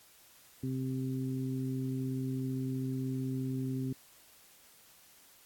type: harmonic tone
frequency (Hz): 130.81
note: C3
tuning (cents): 0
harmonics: 1 / 2 / 3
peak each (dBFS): -35 / -35 / -45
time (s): 0.63-3.93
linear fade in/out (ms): 5
effects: white hiss -60 dBFS RMS until 5.45 s + AAC 64 kbps